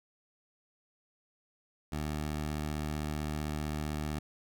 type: tone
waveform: 15% pulse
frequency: 75.6 Hz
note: D#2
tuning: 49 cents flat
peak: -27 dBFS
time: 1.92-4.19 s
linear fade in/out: 5 ms
effects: none